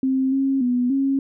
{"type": "tone with pitch steps", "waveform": "sine", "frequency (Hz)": [263.8, 270.4, 246.6, 272.3], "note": ["C4", "C#4", "B3", "C#4"], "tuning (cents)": [14, -43, -2, -31], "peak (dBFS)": -17, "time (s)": [0.03, 1.19], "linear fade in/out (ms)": 2, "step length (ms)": 290, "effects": []}